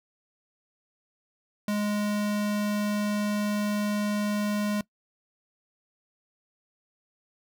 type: tone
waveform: square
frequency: 207.7 Hz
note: G#3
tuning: in tune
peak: -26 dBFS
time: 1.68-4.81 s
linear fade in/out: 2 ms
effects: noise-tail reverb RT60 0.1 s tail -21 dB re dry